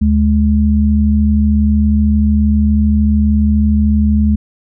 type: tone pair together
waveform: sine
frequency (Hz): 74.7 / 211.3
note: D2 / G#3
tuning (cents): +30 / +30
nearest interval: octave + tritone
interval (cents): 1800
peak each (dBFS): -11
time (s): 0.01-4.36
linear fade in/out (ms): 10
effects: none